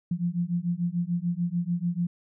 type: beating tone pair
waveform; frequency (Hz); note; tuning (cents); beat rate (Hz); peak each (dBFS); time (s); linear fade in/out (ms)
sine; 170.5 / 177.3; F3 / F3; -41 / +26; 6.8; -28; 0.11-2.07; 5
effects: none